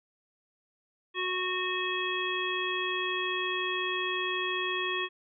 harmonic tone, 367.2 Hz, F#4, 13 cents flat, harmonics 1 / 3 / 5 / 7 / 9, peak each -35 / -35 / -35 / -35 / -35 dBFS, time 1.14-5.09 s, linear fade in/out 50 ms, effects none

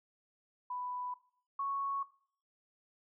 sine tone pair in turn, 992 / 1107.1 Hz, B5 / C#6, +7 / -3 cents, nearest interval major second, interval 190 cents, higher second, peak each -37 / -33 dBFS, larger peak second, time 0.7-1.14 / 1.59-2.03 s, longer neither, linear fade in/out 5 ms, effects noise-tail reverb RT60 0.5 s tail -17 dB re dry

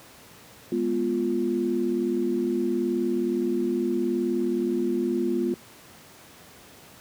sine chord, F diminished, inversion first, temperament equal, 207.7 / 246.9 / 349.2 Hz, Ab3 / Cb4 / F4, 0 / 0 / 0 cents, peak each -30 / -27 / -25 dBFS, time 0.72-5.54 s, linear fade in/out 2 ms, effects pink hiss -49 dBFS RMS until 7 s + high-pass 100 Hz 12 dB/octave

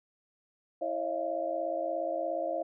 sine tone cluster, 328.3 / 545 / 628 / 685 Hz, E4 / C#5 / D#5 / F5, -7 / -29 / +16 / -34 cents, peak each -40 / -35 / -35 / -34 dBFS, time 0.81-2.63 s, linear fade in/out 10 ms, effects none

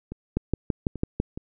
two click trains, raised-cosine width 3 ms, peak -21 / -10 dBFS, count 4 / 6, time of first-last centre 0.12-1.375 / 0.37-1.201 s, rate 2.39 / 6.02 Hz, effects none

